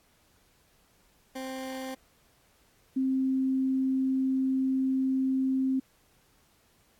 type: tone pair in turn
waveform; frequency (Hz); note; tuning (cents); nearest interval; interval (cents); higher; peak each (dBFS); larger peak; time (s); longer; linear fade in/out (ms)
20% pulse / sine; 262.4 / 263.7; C4 / C4; +5 / +14; unison; 9; second; -30 / -24; second; 1.35-1.95 / 2.96-5.8; second; 10
effects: pink hiss -65 dBFS RMS until 6.99 s + AAC 64 kbps